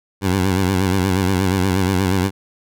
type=tone with vibrato; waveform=15% pulse; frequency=94 Hz; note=F#2; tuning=28 cents sharp; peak=-9 dBFS; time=0.21-2.31 s; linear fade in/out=50 ms; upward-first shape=sine; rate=8.4 Hz; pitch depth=85 cents each way; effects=none